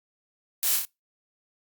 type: noise with echo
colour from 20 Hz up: blue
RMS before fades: -25 dBFS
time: 0.63-0.76 s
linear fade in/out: 0 ms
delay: 30 ms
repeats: 3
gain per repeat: -3 dB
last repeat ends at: 0.85 s
effects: noise-tail reverb RT60 0.2 s tail -24 dB re dry + Opus 48 kbps